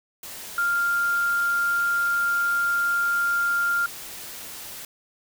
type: tone in noise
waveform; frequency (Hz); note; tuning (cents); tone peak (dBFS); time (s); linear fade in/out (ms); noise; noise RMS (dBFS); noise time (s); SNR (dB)
sine; 1396.9; F6; 0; -20; 0.58-3.86; 2; white; -38; 0.23-4.85; +15
effects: none